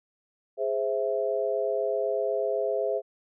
sine chord, Ab augmented, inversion none, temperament equal, 415.3 / 523.3 / 659.3 Hz, Ab4 / C5 / E5, 0 / 0 / 0 cents, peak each -29 dBFS, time 0.57-3.02 s, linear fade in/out 50 ms, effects none

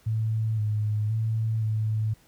sine tone with pitch steps, 110.5 / 106.2 / 111.2 / 108.9 Hz, A2 / G#2 / A2 / A2, +8 / +39 / +19 / -17 cents, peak -23 dBFS, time 0.06-2.14 s, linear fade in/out 10 ms, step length 520 ms, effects pink hiss -60 dBFS RMS until 2.27 s

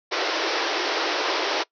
pink band-pass noise, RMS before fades -25 dBFS, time 0.11-1.64 s, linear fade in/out 20 ms, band 310 to 5700 Hz, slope 96 dB/octave, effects noise-tail reverb RT60 0.1 s tail -22 dB re dry

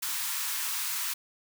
white high-pass noise, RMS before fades -32 dBFS, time 0.02-1.14 s, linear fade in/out 10 ms, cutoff 870 Hz, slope 96 dB/octave, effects none

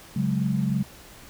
sine chord, C# suspended fourth, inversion none, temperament just, 138.59 / 184.79 / 207.9 Hz, C#3 / F#3 / G#3, 0 / -2 / +2 cents, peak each -26 dBFS, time 0.16-0.83 s, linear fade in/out 5 ms, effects pink hiss -47 dBFS RMS until 1.29 s

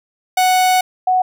45% pulse / sine tone pair in turn, 740 / 740 Hz, F#5 / F#5, 0 / 0 cents, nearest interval unison, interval 0 cents, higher neither, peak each -11 / -11 dBFS, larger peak neither, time 0.37-0.81 / 1.07-1.22 s, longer first, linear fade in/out 5 ms, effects none

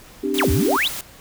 sine chord, C suspended second, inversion none, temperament equal with one note detuned, 261.6 / 297.2 / 392 Hz, C4 / D4 / G4, 0 / +21 / 0 cents, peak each -26 / -24 / -23 dBFS, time 0.23-0.77 s, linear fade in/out 10 ms
white noise, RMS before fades -30 dBFS, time 0.34-1.01 s, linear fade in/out 2 ms
sine exponential two-way sweep, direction down then up, 4186 to 66.1 to 4186 Hz, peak -17 dBFS, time 0.38-0.88 s, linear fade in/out 5 ms, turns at 0.51 s
effects pink hiss -45 dBFS RMS until 1.2 s

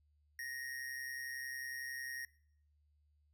square tone with amplitude modulation, 1864.7 Hz, A#6, in tune, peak -40 dBFS, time 0.39-2.25 s, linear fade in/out 2 ms, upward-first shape sine, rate 131 Hz, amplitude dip 55%, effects noise-tail reverb RT60 0.7 s tail -22 dB re dry + added 74 Hz sine -70 dBFS peak until 3.33 s

